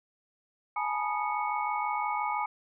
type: tone cluster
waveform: sine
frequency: 839 / 885 / 972 / 1234 / 2216 Hz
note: G#5 / A5 / B5 / D#6 / C#7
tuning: +17 / +10 / -28 / -15 / -1 cents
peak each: -32 / -38 / -34 / -34 / -38 dBFS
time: 0.76-2.46 s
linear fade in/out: 5 ms
effects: none